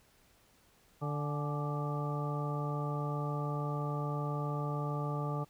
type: harmonic tone with a mistuned harmonic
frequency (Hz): 146.83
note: D3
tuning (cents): 0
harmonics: 1 / 2 / 3 / 4 / 5 / 6 / 8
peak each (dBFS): -34 / -44 / -43 / -44 / -47 / -44 / -42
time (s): 1.01-5.45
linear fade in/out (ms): 20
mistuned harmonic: 6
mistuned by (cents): -49
effects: pink hiss -66 dBFS RMS until 5.49 s